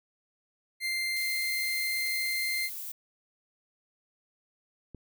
30% pulse tone, 2093 Hz, C7, in tune, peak -26 dBFS, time 0.8-2.7 s, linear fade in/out 50 ms
violet noise, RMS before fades -39 dBFS, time 1.16-2.92 s, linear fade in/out 5 ms
click, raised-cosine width 3 ms, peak -31 dBFS, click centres 4.947 s
effects none

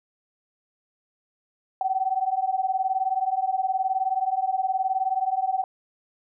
sine beating tone pair, 751 / 770 Hz, F#5 / G5, +26 / -31 cents, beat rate 19 Hz, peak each -25 dBFS, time 1.81-5.64 s, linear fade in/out 2 ms, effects none

